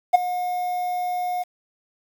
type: tone with ADSR envelope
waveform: triangle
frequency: 720 Hz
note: F#5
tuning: 47 cents flat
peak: -4 dBFS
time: 0.13-1.44 s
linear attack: 19 ms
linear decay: 12 ms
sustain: -17 dB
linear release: 22 ms
effects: tanh soft clip ceiling -1 dBFS + 7-bit